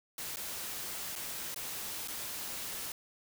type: noise with dropouts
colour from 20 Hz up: white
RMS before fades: -40 dBFS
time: 0.18-2.92 s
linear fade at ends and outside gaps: 2 ms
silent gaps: 0.36-0.369 / 1.154-1.16 / 1.545-1.56 / 2.076-2.082 s
effects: none